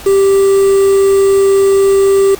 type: tone with quantisation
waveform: triangle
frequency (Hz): 392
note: G4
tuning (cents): 0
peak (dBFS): -4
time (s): 0.06-2.35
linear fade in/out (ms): 5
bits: 4
effects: pink hiss -31 dBFS RMS until 2.39 s